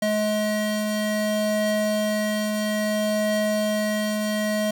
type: tone pair together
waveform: square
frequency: 212.2 / 636 Hz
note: G#3 / D#5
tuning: +38 / +38 cents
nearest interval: octave + perfect fifth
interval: 1900 cents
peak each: -25 dBFS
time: 0.02-4.71 s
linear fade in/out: 5 ms
effects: none